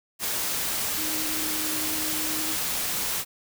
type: tone in noise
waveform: sine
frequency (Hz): 311.1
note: D#4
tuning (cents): 0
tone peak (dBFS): -35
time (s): 0.95-2.57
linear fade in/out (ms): 50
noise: white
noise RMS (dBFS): -28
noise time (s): 0.19-3.25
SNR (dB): -10
effects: none